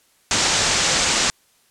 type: low-pass noise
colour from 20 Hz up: white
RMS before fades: -19 dBFS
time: 0.31-1.3 s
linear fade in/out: 0 ms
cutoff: 7900 Hz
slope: 48 dB/octave
effects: white hiss -59 dBFS RMS until 1.7 s + low-pass 12000 Hz 12 dB/octave